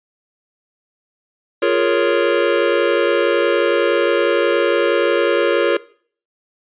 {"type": "chord", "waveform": "square", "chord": "Bb minor seventh", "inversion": "second", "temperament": "equal", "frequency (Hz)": [349.2, 415.3, 466.2, 554.4], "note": ["F4", "Ab4", "Bb4", "Db5"], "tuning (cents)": [0, 0, 0, 0], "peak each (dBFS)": [-20, -21, -19, -19], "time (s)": [1.62, 5.77], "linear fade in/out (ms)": 5, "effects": ["noise-tail reverb RT60 0.5 s tail -20 dB re dry", "resampled to 8000 Hz"]}